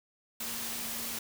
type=tone in noise; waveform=sine; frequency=230.3 Hz; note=A#3; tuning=21 cents flat; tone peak=-48 dBFS; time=0.4-1.19 s; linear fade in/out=5 ms; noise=white; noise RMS=-37 dBFS; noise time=0.4-1.19 s; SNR=-14 dB; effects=none